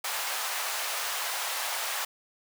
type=high-pass noise; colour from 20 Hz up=pink; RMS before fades=-32 dBFS; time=0.04-2.05 s; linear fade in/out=5 ms; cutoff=700 Hz; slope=24 dB/octave; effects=none